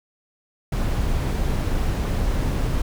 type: noise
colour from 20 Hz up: brown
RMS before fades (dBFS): -22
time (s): 0.72-2.82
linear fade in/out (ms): 5
effects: none